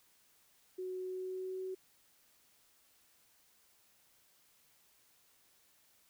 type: tone with pitch glide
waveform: sine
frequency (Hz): 370 to 375.4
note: F#4 to F#4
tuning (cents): 0 to +25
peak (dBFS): -38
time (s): 0.78-1.75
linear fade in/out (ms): 10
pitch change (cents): +25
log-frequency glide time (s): 1-1.64
effects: white hiss -69 dBFS RMS until 6.09 s